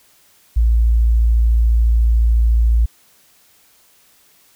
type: tone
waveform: sine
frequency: 57 Hz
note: A#1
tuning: 38 cents flat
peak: -10 dBFS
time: 0.56-2.86 s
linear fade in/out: 10 ms
effects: white hiss -53 dBFS RMS until 4.55 s